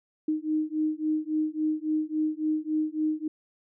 sine beating tone pair, 307.9 / 311.5 Hz, D#4 / D#4, -18 / +2 cents, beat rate 3.6 Hz, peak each -28 / -28 dBFS, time 0.28-3.28 s, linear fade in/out 5 ms, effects none

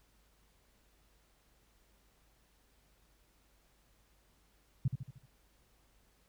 sine tone with echo, 130.4 Hz, C3, 5 cents flat, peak -26 dBFS, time 4.85-4.88 s, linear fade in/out 5 ms, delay 76 ms, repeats 5, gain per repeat -6 dB, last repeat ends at 5.26 s, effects added 50 Hz sine -70 dBFS peak until 6.28 s + pink hiss -71 dBFS RMS until 6.28 s

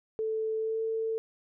sine tone with pitch glide, 440 to 446.4 Hz, A4 to A4, 0 to +25 cents, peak -28 dBFS, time 0.19-1.18 s, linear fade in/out 0 ms, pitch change +25 cents, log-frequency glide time 0.57-0.81 s, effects none

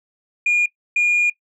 sine tone pair in turn, 2428 / 2428 Hz, D#7 / D#7, -43 / -43 cents, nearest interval unison, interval 0 cents, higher neither, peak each -12 dBFS, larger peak neither, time 0.46-0.66 / 0.96-1.3 s, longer second, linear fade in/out 5 ms, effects noise-tail reverb RT60 0.1 s tail -20 dB re dry + tanh soft clip ceiling -12 dBFS

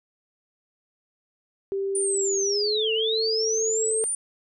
sine tone with pitch glide, 392 to 442.6 Hz, G4 to A4, 0 to +10 cents, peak -24 dBFS, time 1.72-4.04 s, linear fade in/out 0 ms, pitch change +210 cents, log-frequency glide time 2.39-2.9 s
sine linear two-way sweep, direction down then up, 9397 to 2736 to 9397 Hz, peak -24 dBFS, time 1.95-4.15 s, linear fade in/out 2 ms, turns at 2.93 s
effects none

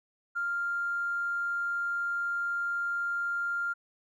triangle tone with tanh clipping, 1396 Hz, F6, 1 cent flat, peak -28 dBFS, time 0.35-3.74 s, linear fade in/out 20 ms, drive 2 dB, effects none

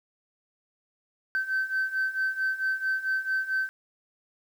sine beating tone pair, 1540 / 1544.5 Hz, G6 / G6, -31 / -26 cents, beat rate 4.5 Hz, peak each -29 / -26 dBFS, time 1.35-3.69 s, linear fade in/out 0 ms, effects tanh soft clip ceiling -21 dBFS + 9-bit

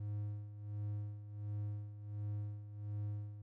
triangle tone with tremolo, 103.83 Hz, G#2, in tune, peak -35 dBFS, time 0-3.42 s, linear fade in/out 5 ms, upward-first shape sine, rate 1.4 Hz, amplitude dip 70%, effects none

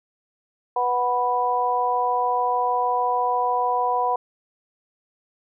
harmonic tone, 246.5 Hz, B3, 3 cents flat, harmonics 2 / 3 / 4, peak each -27 / -23 / -22 dBFS, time 0.76-4.16 s, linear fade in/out 5 ms, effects none

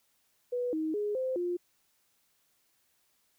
sine tone with pitch steps, 491.2 / 314.7 / 415.7 / 518 / 352.7 Hz, B4 / D#4 / G#4 / C5 / F4, -9 / +20 / +2 / -17 / +17 cents, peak -29 dBFS, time 0.52-1.57 s, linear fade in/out 10 ms, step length 210 ms, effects white hiss -72 dBFS RMS until 3.38 s

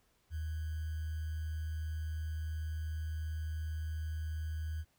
sine tone with sample-and-hold, 78.6 Hz, D#2, 18 cents sharp, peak -35 dBFS, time 0.3-4.85 s, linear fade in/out 50 ms, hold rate 1575 Hz, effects pink hiss -73 dBFS RMS until 4.98 s

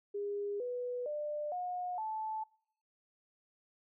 sine tone with pitch steps, 407.1 / 492.6 / 596 / 721.2 / 872.6 Hz, G#4 / B4 / D5 / F#5 / A5, -35 / -5 / +25 / -45 / -15 cents, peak -35 dBFS, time 0.14-2.44 s, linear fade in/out 10 ms, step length 460 ms, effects noise-tail reverb RT60 0.7 s tail -25 dB re dry

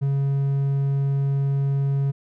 triangle tone, 138.59 Hz, C#3, in tune, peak -17 dBFS, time 0.01-2.12 s, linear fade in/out 20 ms, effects none

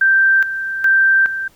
sine tone with tremolo, 1568 Hz, G6, in tune, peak -9 dBFS, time 0.01-1.48 s, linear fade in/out 5 ms, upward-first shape square, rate 1.2 Hz, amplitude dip 70%, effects pink hiss -52 dBFS RMS until 1.55 s

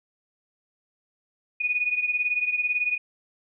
sine beating tone pair, 2465 / 2483 Hz, D#7 / D#7, -17 / -4 cents, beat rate 18 Hz, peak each -24 / -28 dBFS, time 1.6-2.98 s, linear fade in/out 10 ms, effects none

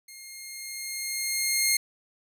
10% pulse tone with level ramp, 2133 Hz, C7, 33 cents sharp, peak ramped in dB -35 to -11 dBFS, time 0.08-1.77 s, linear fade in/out 5 ms, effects none

